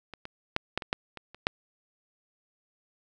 clicks, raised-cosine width 0.3 ms, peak -25 / -23 / -9 / -11 / -21 / -10 / -24 / -30 / -7 dBFS, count 9, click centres 0.137 / 0.254 / 0.564 / 0.776 / 0.822 / 0.929 / 1.173 / 1.346 / 1.469 s, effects none

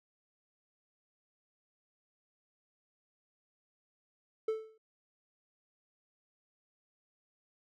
triangle tone with exponential decay, 439.6 Hz, A4, 2 cents flat, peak -25 dBFS, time 4.48-4.78 s, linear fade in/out 5 ms, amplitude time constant 65 ms, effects none

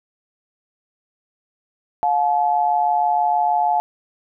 sine tone pair together, 713.7 / 860 Hz, F5 / A5, +37 / -40 cents, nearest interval minor third, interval 323 cents, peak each -18 dBFS, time 2.03-3.8 s, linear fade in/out 0 ms, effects none

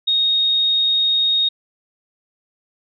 sine tone, 3729 Hz, A#7, in tune, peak -14 dBFS, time 0.07-1.49 s, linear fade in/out 10 ms, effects none

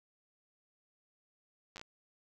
slowing click train, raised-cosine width 0.2 ms, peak -29 dBFS, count 5, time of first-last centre 1.76-1.814 s, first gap 9 ms, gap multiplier 1.28, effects none

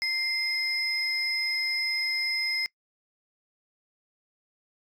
sine tone pair together, 2093 / 5109 Hz, C7 / D#8, 0 / +45 cents, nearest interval octave + minor third, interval 1545 cents, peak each -27 dBFS, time 0.02-2.66 s, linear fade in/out 0 ms, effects noise-tail reverb RT60 0.1 s tail -24 dB re dry + tanh soft clip ceiling -21 dBFS

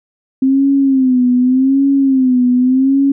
sine tone with vibrato, 261.8 Hz, C4, 1 cent sharp, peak -8 dBFS, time 0.42-3.12 s, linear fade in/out 5 ms, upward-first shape sine, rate 0.85 Hz, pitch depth 96 cents each way, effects none

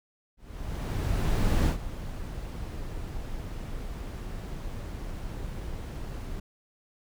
brown noise with ADSR envelope, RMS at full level -22 dBFS, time 0.37-6.4 s, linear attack 1300 ms, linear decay 100 ms, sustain -14 dB, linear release 6 ms, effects none

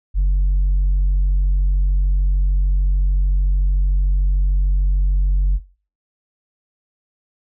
sine tone, 46.74 Hz, F#1, 18 cents sharp, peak -10 dBFS, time 0.14-5.6 s, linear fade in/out 50 ms, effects noise-tail reverb RT60 0.4 s tail -22 dB re dry + tanh soft clip ceiling -12 dBFS

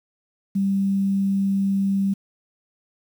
sine tone with quantisation, 196 Hz, G3, in tune, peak -18 dBFS, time 0.55-2.14 s, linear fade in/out 10 ms, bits 8, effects none

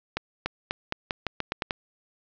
accelerating click train, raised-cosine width 0.3 ms, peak -11 dBFS, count 10, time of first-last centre 0.17-1.708 s, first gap 290 ms, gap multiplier 0.86, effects resampled to 16000 Hz + 8-bit

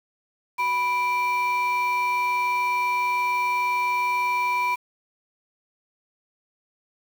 sine tone pair together, 987.1 / 2349 Hz, B5 / D7, -1 / 0 cents, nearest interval octave + minor third, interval 1501 cents, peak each -20 / -24 dBFS, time 0.58-4.76 s, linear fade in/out 20 ms, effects tanh soft clip ceiling -18 dBFS + 7-bit

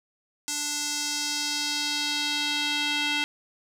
square tone with band-pass filter sweep, 293.7 Hz, D4, in tune, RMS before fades -28 dBFS, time 0.48-3.24 s, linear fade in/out 0 ms, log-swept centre 6900 to 3000 Hz, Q 1.9, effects none

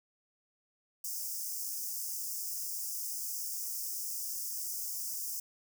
white high-pass noise, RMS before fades -38 dBFS, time 1.04-5.4 s, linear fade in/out 5 ms, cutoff 5000 Hz, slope 96 dB/octave, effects none

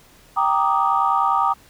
sine chord, Eb major seventh, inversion first, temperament equal, 784 / 932.3 / 1174.7 / 1244.5 Hz, G5 / Bb5 / D6 / Eb6, 0 / 0 / 0 / 0 cents, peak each -21 dBFS, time 0.36-1.54 s, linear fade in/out 20 ms, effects tanh soft clip ceiling -5 dBFS + pink hiss -51 dBFS RMS until 1.69 s

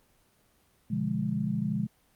sine chord, B diminished seventh, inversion none, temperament equal, 123.47 / 146.83 / 174.61 / 207.7 Hz, B2 / D3 / F3 / Ab3, 0 / 0 / 0 / 0 cents, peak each -35 / -34 / -33 / -30 dBFS, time 0.9-1.87 s, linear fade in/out 10 ms, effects pink hiss -66 dBFS RMS until 2.15 s + Opus 24 kbps

